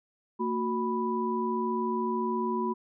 sine tone cluster, 228.5 / 367 / 987 Hz, A#3 / F#4 / B5, -34 / -14 / -1 cents, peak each -31 dBFS, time 0.39-2.74 s, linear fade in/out 20 ms, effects none

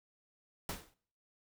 pink noise with exponential decay, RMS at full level -36 dBFS, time 0.69-0.94 s, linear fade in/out 2 ms, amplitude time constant 54 ms, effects noise-tail reverb RT60 0.6 s tail -24 dB re dry

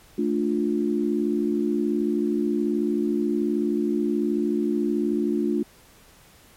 sine chord, D minor, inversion second, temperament just, 220.2 / 293.7 / 352.4 Hz, A3 / D4 / F4, +2 / 0 / +16 cents, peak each -25 dBFS, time 0.18-5.63 s, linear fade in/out 5 ms, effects pink hiss -53 dBFS RMS until 6.56 s + MP3 64 kbps

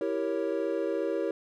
triangle chord, E diminished seventh, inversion none, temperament equal, 329.6 / 392 / 466.2 / 554.4 Hz, E4 / G4 / Bb4 / Db5, 0 / 0 / 0 / 0 cents, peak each -31 dBFS, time 0.01-1.31 s, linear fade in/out 2 ms, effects none

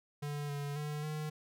square tone with pitch steps, 145.9 / 143.5 / 149.2 / 152.9 Hz, D3 / D3 / D3 / D#3, -11 / -40 / +28 / -30 cents, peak -37 dBFS, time 0.22-1.3 s, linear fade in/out 10 ms, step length 270 ms, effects none

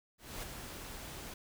pink noise with ADSR envelope, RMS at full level -41 dBFS, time 0.18-1.34 s, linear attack 250 ms, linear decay 8 ms, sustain -5 dB, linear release 5 ms, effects none

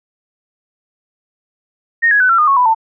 sine tone with pitch steps, 1851 / 1668.2 / 1503.5 / 1355 / 1221.2 / 1100.6 / 991.9 / 894 Hz, A#6 / G#6 / F#6 / E6 / D#6 / C#6 / B5 / A5, -13 / +7 / +27 / +47 / -33 / -13 / +7 / +27 cents, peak -8 dBFS, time 2.02-2.748 s, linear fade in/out 20 ms, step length 91 ms, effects none

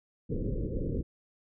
pink low-pass noise, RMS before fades -32 dBFS, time 0.29-1.03 s, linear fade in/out 20 ms, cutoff 530 Hz, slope 96 dB/octave, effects none

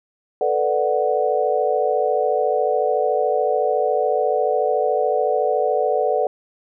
sine chord, B minor seventh, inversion third, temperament equal, 440 / 493.9 / 587.3 / 740 Hz, A4 / B4 / D5 / F#5, 0 / 0 / 0 / 0 cents, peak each -22 dBFS, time 0.41-6.27 s, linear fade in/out 2 ms, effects none

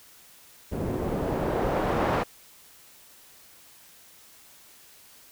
white noise with low-pass filter sweep, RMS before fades -27 dBFS, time 0.71-2.24 s, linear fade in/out 20 ms, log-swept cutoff 340 to 970 Hz, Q 0.9, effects white hiss -53 dBFS RMS until 5.31 s

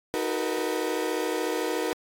35% pulse tone cluster, 315.4 / 371.8 / 455.5 / 489.3 Hz, D#4 / F#4 / A#4 / B4, +24 / +8 / -40 / -16 cents, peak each -30 dBFS, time 0.14-1.93 s, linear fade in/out 0 ms, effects AAC 64 kbps

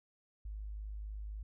sine tone, 51.91 Hz, G#1, in tune, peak -40 dBFS, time 0.45-1.43 s, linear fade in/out 5 ms, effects none

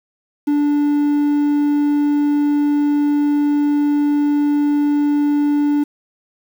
triangle tone, 291.8 Hz, D4, 11 cents flat, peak -11 dBFS, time 0.47-5.84 s, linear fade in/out 10 ms, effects 7-bit

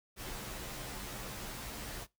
pink noise with comb filter, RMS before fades -43 dBFS, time 0.16-2.07 s, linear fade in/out 50 ms, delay 12 ms, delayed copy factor -0.9, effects noise-tail reverb RT60 0.2 s tail -21 dB re dry

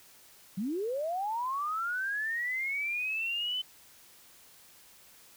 sine linear sweep, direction up, 174.61 to 3054 Hz, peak -30 dBFS, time 0.57-3.62 s, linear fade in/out 10 ms, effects white hiss -57 dBFS RMS until 5.36 s

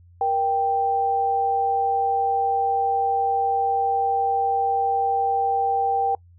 sine tone pair together, 472 / 784 Hz, A#4 / G5, +22 / 0 cents, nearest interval major sixth, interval 878 cents, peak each -27 / -19 dBFS, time 0.21-6.15 s, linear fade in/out 2 ms, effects noise-tail reverb RT60 0.1 s tail -25 dB re dry + added 87 Hz sine -48 dBFS peak until 6.38 s

